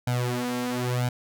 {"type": "tone with flanger", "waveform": "sawtooth", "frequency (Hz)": 123.5, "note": "B2", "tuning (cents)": 0, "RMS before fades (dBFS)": -27, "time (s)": [0.07, 1.09], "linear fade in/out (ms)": 5, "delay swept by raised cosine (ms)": [1.3, 4.4], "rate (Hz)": 0.99, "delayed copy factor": 0.9, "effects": []}